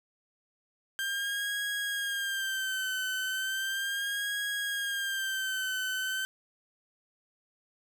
30% pulse tone with vibrato, 1583 Hz, G6, 17 cents sharp, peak -28 dBFS, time 0.99-6.25 s, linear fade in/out 0 ms, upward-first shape sine, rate 0.36 Hz, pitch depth 70 cents each way, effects none

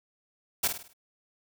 white noise with echo, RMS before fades -25 dBFS, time 0.63-0.68 s, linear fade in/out 10 ms, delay 51 ms, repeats 5, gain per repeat -7 dB, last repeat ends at 0.935 s, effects none

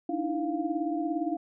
sine tone cluster, 291.4 / 310.8 / 328.5 / 699 Hz, D4 / D#4 / E4 / F5, -13 / -2 / -6 / +1 cents, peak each -33 / -33 / -32 / -34 dBFS, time 0.09-1.37 s, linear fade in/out 5 ms, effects none

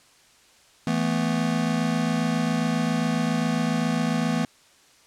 square chord, E suspended fourth, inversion none, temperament just, 164.81 / 219.8 / 247.2 Hz, E3 / A3 / B3, 0 / -2 / +2 cents, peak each -27 dBFS, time 0.87-4.45 s, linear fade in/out 2 ms, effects white hiss -56 dBFS RMS until 5.06 s + low-pass 8000 Hz 12 dB/octave

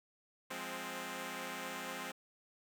5% pulse chord, F minor, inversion none, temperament equal with one note detuned, 175.83 / 207.7 / 261.6 Hz, F3 / Ab3 / C4, +12 / 0 / 0 cents, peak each -36 / -35 / -32 dBFS, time 0.5-2.12 s, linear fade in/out 10 ms, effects none

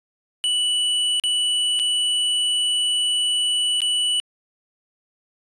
square tone with dropouts, 2960 Hz, F#7, in tune, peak -19 dBFS, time 0.44-4.2 s, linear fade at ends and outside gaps 0 ms, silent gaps 1.198-1.238 / 1.792-1.797 / 3.805-3.818 s, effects resampled to 22050 Hz

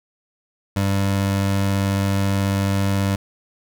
25% pulse tone, 98.4 Hz, G2, 7 cents sharp, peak -14 dBFS, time 0.76-3.16 s, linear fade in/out 5 ms, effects none

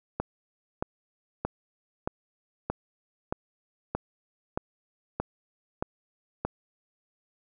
click train, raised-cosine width 1 ms, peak -14 dBFS, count 11, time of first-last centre 0.2-6.45 s, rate 1.6 Hz, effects none

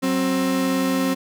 35% pulse tone pair together, 187.2 / 264.7 Hz, F#3 / C4, +20 / +20 cents, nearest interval tritone, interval 600 cents, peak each -24 / -18 dBFS, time 0.02-1.15 s, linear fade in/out 20 ms, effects none

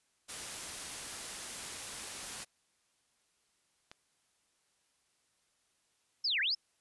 white noise, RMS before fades -42 dBFS, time 0.28-2.45 s, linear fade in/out 20 ms
clicks, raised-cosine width 0.2 ms, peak -31 dBFS, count 2, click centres 2.403 / 3.915 s
sine linear two-way sweep, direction down then up, 5410 to 1516 to 5410 Hz, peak -29 dBFS, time 6.24-6.55 s, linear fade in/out 10 ms, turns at 6.4 s
effects white hiss -75 dBFS RMS until 6.8 s + resampled to 24000 Hz

